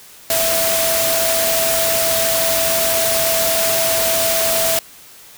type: tone in noise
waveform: sine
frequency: 659.3 Hz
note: E5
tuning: in tune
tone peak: -19 dBFS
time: 0.3-4.79 s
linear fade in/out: 2 ms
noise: white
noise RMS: -18 dBFS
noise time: 0.3-4.79 s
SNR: -4 dB
effects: white hiss -42 dBFS RMS until 5.37 s